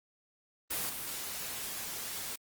white noise with level steps, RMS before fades -34 / -39 dBFS, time 0.7-2.36 s, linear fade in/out 10 ms, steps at 0.89 s, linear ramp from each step 5 ms, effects Opus 24 kbps

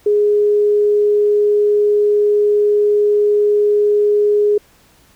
sine tone, 415.3 Hz, G#4, in tune, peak -10 dBFS, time 0.06-4.58 s, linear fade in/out 5 ms, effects pink hiss -51 dBFS RMS until 5.15 s

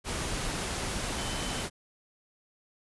sine tone in noise, 3052 Hz, G7, 47 cents flat, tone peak -42 dBFS, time 1.14-1.65 s, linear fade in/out 50 ms, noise pink, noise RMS -33 dBFS, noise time 0.04-1.7 s, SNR -12 dB, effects resampled to 24000 Hz

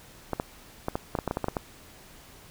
clicks, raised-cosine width 1 ms, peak -13 dBFS, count 12, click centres 0.333 / 0.399 / 0.884 / 0.955 / 1.152 / 1.188 / 1.277 / 1.311 / 1.371 / 1.443 / 1.484 / 1.568 s, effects pink hiss -51 dBFS RMS until 2.5 s

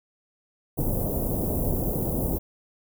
pink band-stop noise, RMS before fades -26 dBFS, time 0.77-2.39 s, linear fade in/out 20 ms, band 620 to 13000 Hz, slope 24 dB/octave, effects none

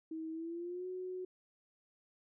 sine tone with pitch glide, 320.4 to 368 Hz, E4 to F#4, -49 to -9 cents, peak -39 dBFS, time 0.11-1.25 s, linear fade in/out 5 ms, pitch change +240 cents, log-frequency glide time 0.32-0.87 s, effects none

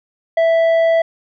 triangle tone with tanh clipping, 659.3 Hz, E5, in tune, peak -12 dBFS, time 0.37-1.02 s, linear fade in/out 5 ms, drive 11 dB, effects none

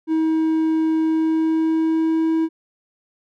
triangle tone with pitch glide, 318.9 to 323 Hz, D#4 to E4, +43 to -35 cents, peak -14 dBFS, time 0.07-2.49 s, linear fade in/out 50 ms, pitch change +22 cents, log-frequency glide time 1.02-2.35 s, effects none

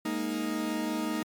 40% pulse chord, Ab suspended second, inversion none, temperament equal, 207.7 / 233.1 / 311.1 Hz, Ab3 / Bb3 / Eb4, 0 / 0 / 0 cents, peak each -36 / -33 / -31 dBFS, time 0.05-1.23 s, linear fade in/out 5 ms, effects MP3 96 kbps

